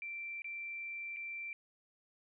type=tone with dropouts; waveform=sine; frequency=2349 Hz; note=D7; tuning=in tune; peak=-40 dBFS; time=0.02-1.53 s; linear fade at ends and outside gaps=1 ms; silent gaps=0.42-0.444 / 1.163-1.168 s; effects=none